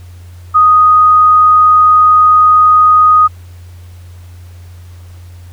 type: tone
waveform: sine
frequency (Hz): 1244.5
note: D#6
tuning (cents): 0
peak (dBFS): -3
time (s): 0.54-3.28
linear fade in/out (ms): 20
effects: added 88 Hz sine -30 dBFS peak until 5.52 s + pink hiss -46 dBFS RMS until 5.52 s